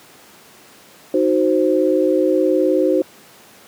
sine chord, C diminished, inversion first, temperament equal, 311.1 / 370 / 523.3 Hz, Eb4 / Gb4 / C5, 0 / 0 / 0 cents, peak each -17 dBFS, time 1.14-3.02 s, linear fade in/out 2 ms, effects pink hiss -45 dBFS RMS until 3.67 s + high-pass 200 Hz 12 dB/octave

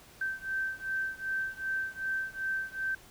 sine beating tone pair, 1554 / 1556.6 Hz, G6 / G6, -16 / -13 cents, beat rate 2.6 Hz, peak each -34 / -35 dBFS, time 0.21-2.95 s, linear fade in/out 5 ms, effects pink hiss -55 dBFS RMS until 3.1 s

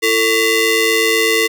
sawtooth ring-modulated tone, 784 Hz, G5, in tune, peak -5 dBFS, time 0.02-1.48 s, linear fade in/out 20 ms, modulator 1230 Hz, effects none

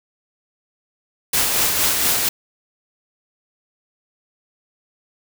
white noise with tremolo, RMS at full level -17 dBFS, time 1.33-2.29 s, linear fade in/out 5 ms, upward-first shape sine, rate 4.3 Hz, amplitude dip 35%, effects none

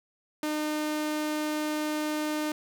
sawtooth tone, 304.1 Hz, D#4, 40 cents flat, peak -24 dBFS, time 0.43-2.52 s, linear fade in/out 2 ms, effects none

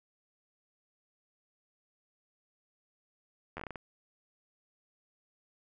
slowing click train, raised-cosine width 0.5 ms, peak -25 dBFS, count 8, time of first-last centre 3.57-3.758 s, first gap 11 ms, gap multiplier 1.29, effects none

